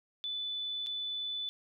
sine tone with dropouts, 3491 Hz, A7, 14 cents flat, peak -34 dBFS, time 0.24-1.49 s, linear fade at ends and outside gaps 0 ms, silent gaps 0.863-0.869 s, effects none

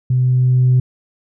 sine tone with level ramp, 126.9 Hz, B2, 47 cents sharp, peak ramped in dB -11 to -7 dBFS, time 0.1-0.8 s, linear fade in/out 5 ms, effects tanh soft clip ceiling -6 dBFS

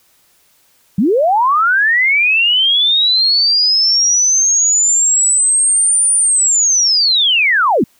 sine linear two-way sweep, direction up then down, 167.3 to 9420 to 167.3 Hz, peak -9 dBFS, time 0.98-7.84 s, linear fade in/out 5 ms, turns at 6.14 s, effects white hiss -54 dBFS RMS until 7.99 s

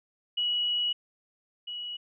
sine tone pair in turn, 2923 / 2923 Hz, F#7 / F#7, -22 / -22 cents, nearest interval unison, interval 0 cents, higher neither, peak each -25 / -34 dBFS, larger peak first, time 0.37-0.93 / 1.67-1.97 s, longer first, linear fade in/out 10 ms, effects none

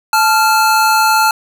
square tone pair together, 872.5 / 1385 Hz, A5 / F6, -15 / -15 cents, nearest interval minor sixth, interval 800 cents, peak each -12 / -13 dBFS, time 0.13-1.31 s, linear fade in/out 2 ms, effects none

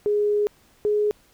sine tone pair in turn, 415.3 / 418.7 Hz, G#4 / G#4, 0 / +14 cents, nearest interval unison, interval 14 cents, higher second, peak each -18 dBFS, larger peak neither, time 0.06-0.47 / 0.85-1.11 s, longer first, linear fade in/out 0 ms, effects pink hiss -58 dBFS RMS until 1.33 s

